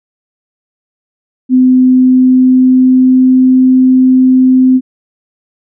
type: tone with pitch glide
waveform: sine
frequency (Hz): 255.5 to 257.6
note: C4 to C4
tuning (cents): -41 to -27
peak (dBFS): -3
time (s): 1.49-4.81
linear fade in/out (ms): 50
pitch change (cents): +14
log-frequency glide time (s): 1.82-3.64
effects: none